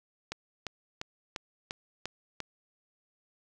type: click train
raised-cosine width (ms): 0.2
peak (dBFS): -18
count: 7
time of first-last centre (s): 0.32-2.403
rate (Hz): 2.88
effects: none